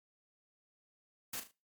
white noise with echo, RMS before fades -40 dBFS, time 1.33-1.4 s, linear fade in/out 5 ms, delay 38 ms, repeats 3, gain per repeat -9 dB, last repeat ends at 1.514 s, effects noise-tail reverb RT60 0.3 s tail -23 dB re dry + MP3 96 kbps

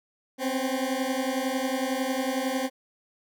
20% pulse beating tone pair, 257.1 / 268.1 Hz, C4 / C4, -30 / +42 cents, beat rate 11 Hz, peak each -24 dBFS, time 0.38-2.7 s, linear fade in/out 50 ms, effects none

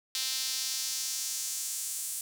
sawtooth tone with high-pass filter sweep, 261.6 Hz, C4, in tune, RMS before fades -34 dBFS, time 0.15-2.21 s, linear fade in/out 2 ms, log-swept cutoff 4200 to 8600 Hz, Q 1.7, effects none

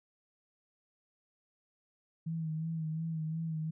sine tone with vibrato, 160.3 Hz, E3, 48 cents flat, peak -33 dBFS, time 2.26-3.71 s, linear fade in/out 10 ms, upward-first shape sine, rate 2.8 Hz, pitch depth 42 cents each way, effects none

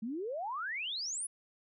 sine exponential sweep, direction up, 208.7 to 10520 Hz, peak -35 dBFS, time 0.02-1.27 s, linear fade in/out 10 ms, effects none

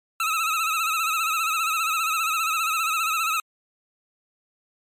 25% pulse tone with vibrato, 1300 Hz, E6, 24 cents flat, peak -18 dBFS, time 0.2-3.4 s, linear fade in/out 2 ms, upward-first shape sine, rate 15 Hz, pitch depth 71 cents each way, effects MP3 64 kbps

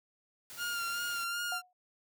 white noise, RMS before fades -48 dBFS, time 0.5-1.24 s, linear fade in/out 0 ms
sawtooth tone with vibrato, 1402 Hz, F6, 6 cents sharp, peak -30 dBFS, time 0.57-1.62 s, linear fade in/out 50 ms, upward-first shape sine, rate 2.6 Hz, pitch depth 29 cents each way
sine tone with exponential decay, 728 Hz, F#5, 28 cents flat, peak -35 dBFS, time 1.52-1.73 s, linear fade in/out 2 ms, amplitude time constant 45 ms
effects none

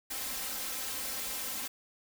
white noise with comb filter, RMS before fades -37 dBFS, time 0.1-1.68 s, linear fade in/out 10 ms, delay 3.8 ms, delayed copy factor +0.95, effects none

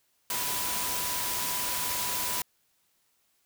sine tone in noise, 987.8 Hz, B5, in tune, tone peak -38 dBFS, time 0.3-2.42 s, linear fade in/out 2 ms, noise white, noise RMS -31 dBFS, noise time 0.3-2.42 s, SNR -10 dB, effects white hiss -71 dBFS RMS until 3.45 s

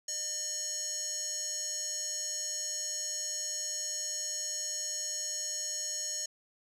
square tone with band-pass filter, 605 Hz, D#5, 49 cents flat, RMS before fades -36 dBFS, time 0.08-6.26 s, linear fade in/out 5 ms, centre 6400 Hz, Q 8.6, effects 11-bit

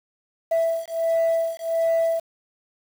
sine beating tone pair, 659.3 / 660.7 Hz, E5 / E5, 0 / +4 cents, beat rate 1.4 Hz, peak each -21 dBFS, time 0.51-2.2 s, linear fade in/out 10 ms, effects tanh soft clip ceiling -16 dBFS + 7-bit

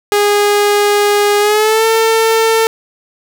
sawtooth tone with pitch glide, 411.4 to 448.6 Hz, G#4 to A4, -16 to +34 cents, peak -5 dBFS, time 0.12-2.67 s, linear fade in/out 0 ms, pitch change +150 cents, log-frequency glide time 1.39-1.85 s, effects none

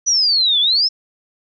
sine exponential two-way sweep, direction down then up, 6000 to 3359 to 5390 Hz, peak -12 dBFS, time 0.06-0.89 s, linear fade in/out 20 ms, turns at 0.6 s, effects none

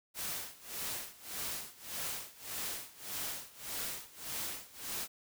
white noise with tremolo, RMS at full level -38 dBFS, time 0.14-5.08 s, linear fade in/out 50 ms, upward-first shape sine, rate 1.7 Hz, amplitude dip 90%, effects none

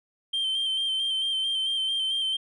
sine tone with vibrato, 3136 Hz, G7, in tune, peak -22 dBFS, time 0.33-2.37 s, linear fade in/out 10 ms, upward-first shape square, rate 4.5 Hz, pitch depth 24 cents each way, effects tanh soft clip ceiling -23 dBFS

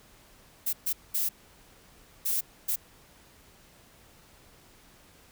violet noise bursts at uneven times, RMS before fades -28 dBFS, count 5, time 0.66-0.73 / 0.86-0.93 / 1.14-1.29 / 2.25-2.41 / 2.68-2.76 s, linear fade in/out 10 ms, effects pink hiss -57 dBFS RMS until 5.31 s

